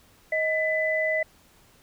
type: tone pair together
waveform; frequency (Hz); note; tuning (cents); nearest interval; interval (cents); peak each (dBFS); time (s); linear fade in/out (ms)
sine; 630 / 2000; D#5 / B6; +21 / +21; octave + minor sixth; 2000; -25; 0.32-1.23; 5
effects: pink hiss -58 dBFS RMS until 1.82 s